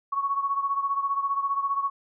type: beating tone pair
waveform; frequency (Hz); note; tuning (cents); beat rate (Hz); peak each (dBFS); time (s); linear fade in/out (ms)
sine; 1108.7 / 1123.7; C#6 / C#6; 0 / +23; 15; -25 / -30; 0.12-1.9; 10
effects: none